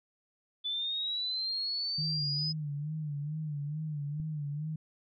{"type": "linear sweep", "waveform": "sine", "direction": "up", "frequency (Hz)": [3472, 5060], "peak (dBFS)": -31, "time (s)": [0.64, 2.53], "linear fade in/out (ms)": 20}
{"type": "tone with vibrato", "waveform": "sine", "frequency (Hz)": 150, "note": "D3", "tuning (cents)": 37, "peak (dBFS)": -33, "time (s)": [1.98, 4.76], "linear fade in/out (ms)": 5, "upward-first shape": "sine", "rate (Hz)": 2.3, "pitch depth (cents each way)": 80}
{"type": "click", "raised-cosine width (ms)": 5, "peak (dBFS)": -32, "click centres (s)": 4.2}
{"effects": []}